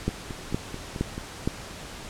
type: two click trains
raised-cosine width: 3 ms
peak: -21 / -11 dBFS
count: 6 / 4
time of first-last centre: 0.09-1.179 / 0.08-1.475 s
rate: 4.59 / 2.15 Hz
effects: pink hiss -40 dBFS RMS until 2.09 s + low-pass 9000 Hz 12 dB/octave